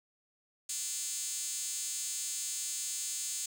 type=tone with high-pass filter; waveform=5% pulse; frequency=295.2 Hz; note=D4; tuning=9 cents sharp; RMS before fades=-37 dBFS; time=0.69-3.46 s; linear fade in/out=5 ms; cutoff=6300 Hz; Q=8.2; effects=none